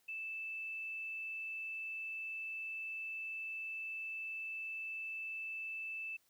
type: tone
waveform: sine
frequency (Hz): 2637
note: E7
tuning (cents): 0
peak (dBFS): -40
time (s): 0.08-6.17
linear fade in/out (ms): 10
effects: white hiss -74 dBFS RMS until 6.29 s